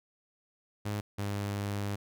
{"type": "tone pair in turn", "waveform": "sawtooth", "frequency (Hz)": [103.83, 101.34], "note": ["G#2", "G#2"], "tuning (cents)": [0, -42], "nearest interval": "unison", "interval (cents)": 42, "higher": "first", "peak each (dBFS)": -28, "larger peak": "neither", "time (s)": [[0.85, 1.01], [1.18, 1.96]], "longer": "second", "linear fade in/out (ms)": 10, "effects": []}